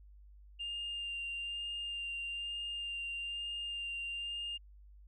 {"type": "tone with vibrato", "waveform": "sine", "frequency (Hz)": 2800, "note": "F7", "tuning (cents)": 4, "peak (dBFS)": -36, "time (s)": [0.59, 4.58], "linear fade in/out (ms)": 20, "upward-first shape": "sine", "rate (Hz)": 1.1, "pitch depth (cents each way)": 13, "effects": ["tanh soft clip ceiling -34 dBFS", "added 50 Hz sine -54 dBFS peak until 5.07 s"]}